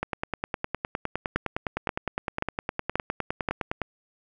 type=two click trains; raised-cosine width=0.5 ms; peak=-12 / -10 dBFS; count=38 / 5; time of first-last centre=0.03-3.817 / 1.36-3.488 s; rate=9.77 / 1.88 Hz; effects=none